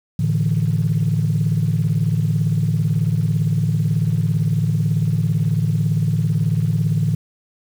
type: chord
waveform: sine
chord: A suspended fourth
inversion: none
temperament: equal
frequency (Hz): 110 / 146.83 / 164.81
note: A2 / D3 / E3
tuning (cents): 0 / 0 / 0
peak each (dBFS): -19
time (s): 0.19-7.15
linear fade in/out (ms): 5
effects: tanh soft clip ceiling -9 dBFS + 7-bit